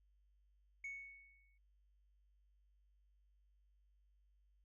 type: tone with exponential decay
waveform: sine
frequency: 2217 Hz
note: C#7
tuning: in tune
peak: -40 dBFS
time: 0.84-1.58 s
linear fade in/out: 5 ms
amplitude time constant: 160 ms
effects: tanh soft clip ceiling -42 dBFS + added 50 Hz sine -70 dBFS peak until 4.64 s